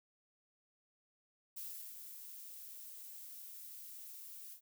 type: noise with ADSR envelope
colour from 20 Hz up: violet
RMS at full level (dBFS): -45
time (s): 1.56-4.61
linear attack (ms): 13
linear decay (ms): 360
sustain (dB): -6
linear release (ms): 84
effects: none